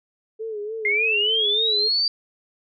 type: tone with vibrato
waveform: sine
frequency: 430 Hz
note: A4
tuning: 40 cents flat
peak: -27 dBFS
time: 0.39-1.89 s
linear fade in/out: 20 ms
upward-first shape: sine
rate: 3.4 Hz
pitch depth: 78 cents each way
type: linear sweep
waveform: sine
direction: up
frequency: 2080 to 4691 Hz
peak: -18 dBFS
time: 0.85-2.08 s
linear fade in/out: 2 ms
effects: none